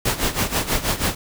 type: noise with tremolo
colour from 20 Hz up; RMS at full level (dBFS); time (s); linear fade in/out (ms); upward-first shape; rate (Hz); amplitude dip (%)
pink; -19; 0.05-1.15; 5; sine; 6.2; 80
effects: none

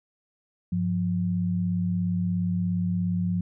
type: tone pair together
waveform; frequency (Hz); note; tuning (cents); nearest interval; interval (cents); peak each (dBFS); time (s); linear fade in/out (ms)
sine; 100 / 177.05; G2 / F3; +35 / +24; minor seventh; 989; -29 / -24; 0.72-3.41; 5
effects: none

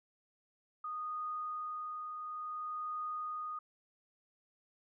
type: tone with tremolo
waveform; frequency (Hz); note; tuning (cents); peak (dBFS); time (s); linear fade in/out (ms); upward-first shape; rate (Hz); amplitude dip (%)
sine; 1236; D#6; -12; -36; 0.84-3.59; 5; triangle; 0.57; 40
effects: none

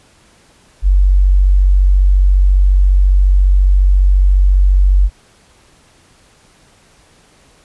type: tone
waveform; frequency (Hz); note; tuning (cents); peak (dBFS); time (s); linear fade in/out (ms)
sine; 47.25; F#1; +37; -6; 0.82-5.1; 50
effects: pink hiss -49 dBFS RMS until 7.64 s + resampled to 24000 Hz

